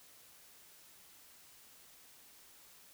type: silence
effects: white hiss -60 dBFS RMS until 2.93 s